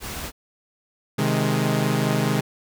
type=noise; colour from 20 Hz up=pink; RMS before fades=-32 dBFS; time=0-0.32 s; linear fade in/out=50 ms
type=chord; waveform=sawtooth; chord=Ab major; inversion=first; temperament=equal with one note detuned; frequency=130.81 / 155.56 / 208.3 Hz; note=C3 / Eb3 / Ab3; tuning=0 / 0 / +5 cents; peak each=-20 dBFS; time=1.18-2.41 s; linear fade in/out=10 ms
effects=none